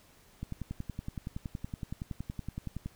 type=click train; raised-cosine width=5 ms; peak=-24 dBFS; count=27; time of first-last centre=0.43-2.86 s; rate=10.7 Hz; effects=pink hiss -61 dBFS RMS until 2.95 s